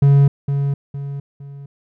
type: tone with echo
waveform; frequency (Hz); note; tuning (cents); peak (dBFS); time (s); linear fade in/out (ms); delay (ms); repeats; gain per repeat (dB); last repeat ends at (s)
triangle; 140.3; C#3; +21; -6; 0.02-0.28; 5; 460; 3; -8; 1.66
effects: none